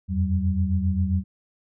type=tone cluster; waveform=sine; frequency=84 / 91.5 / 190.7 Hz; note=E2 / F#2 / G3; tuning=+33 / -19 / -47 cents; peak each=-23 / -26 / -25 dBFS; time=0.08-1.24 s; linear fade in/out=50 ms; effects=none